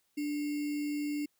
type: tone with sample-and-hold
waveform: sine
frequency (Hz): 293.7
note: D4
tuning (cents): 0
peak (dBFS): -31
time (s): 0.17-1.26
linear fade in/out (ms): 10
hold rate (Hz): 2450
effects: white hiss -75 dBFS RMS until 1.39 s